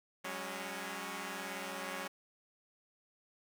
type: chord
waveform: 5% pulse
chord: F# suspended second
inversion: none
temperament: equal with one note detuned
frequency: 185 / 203.8 / 277.2 Hz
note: F#3 / G#3 / C#4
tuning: 0 / -32 / 0 cents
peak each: -33 dBFS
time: 0.24-2.08 s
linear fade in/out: 10 ms
effects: none